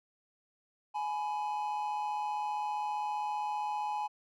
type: tone pair together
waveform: triangle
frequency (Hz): 839.8 / 995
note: G#5 / B5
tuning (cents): +19 / +13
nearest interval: minor third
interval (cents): 294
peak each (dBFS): -31 / -37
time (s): 0.94-4.08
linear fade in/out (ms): 20
effects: none